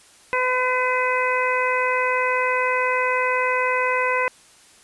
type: harmonic tone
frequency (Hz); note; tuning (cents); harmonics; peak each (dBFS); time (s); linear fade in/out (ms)
506; B4; +42; 1 / 2 / 3 / 4 / 5; -24 / -23 / -27 / -25 / -27; 0.33-4.28; 0
effects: white hiss -51 dBFS RMS until 4.83 s + resampled to 24000 Hz